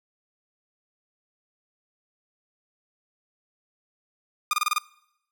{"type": "tone bursts", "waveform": "sawtooth", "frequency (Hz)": 1218, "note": "D#6", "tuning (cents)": -37, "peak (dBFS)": -17, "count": 6, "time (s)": [4.51, 4.783], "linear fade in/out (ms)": 2, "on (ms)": 23, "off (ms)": 27, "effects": ["noise-tail reverb RT60 0.8 s tail -22 dB re dry"]}